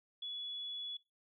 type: tone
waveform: sine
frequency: 3402 Hz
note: G#7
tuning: 41 cents sharp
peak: -40 dBFS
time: 0.22-0.97 s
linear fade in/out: 5 ms
effects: noise-tail reverb RT60 0.2 s tail -19 dB re dry